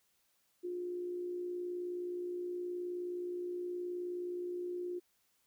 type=tone with amplitude modulation; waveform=sine; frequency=355.4 Hz; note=F4; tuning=30 cents sharp; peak=-35 dBFS; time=0.63-5 s; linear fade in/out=20 ms; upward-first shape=sine; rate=59.1 Hz; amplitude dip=35%; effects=white hiss -75 dBFS RMS until 5.46 s